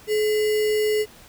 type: tone with sample-and-hold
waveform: sine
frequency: 426.8 Hz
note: G#4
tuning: 47 cents sharp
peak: -18 dBFS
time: 0.07-1.06 s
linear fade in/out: 50 ms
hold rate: 2450 Hz
effects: pink hiss -48 dBFS RMS until 1.28 s